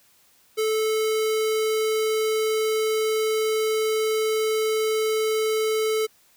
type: tone with notch filter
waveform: square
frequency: 436.3 Hz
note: A4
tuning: 15 cents flat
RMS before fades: -23 dBFS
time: 0.57-6.07 s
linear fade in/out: 20 ms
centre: 970 Hz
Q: 1.3
effects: white hiss -59 dBFS RMS until 6.36 s